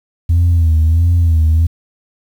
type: tone with vibrato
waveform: sine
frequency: 82.6 Hz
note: E2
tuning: 4 cents sharp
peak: -6 dBFS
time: 0.29-1.67 s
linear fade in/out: 10 ms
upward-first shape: sine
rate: 1.5 Hz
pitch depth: 78 cents each way
effects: tanh soft clip ceiling -6 dBFS + 7-bit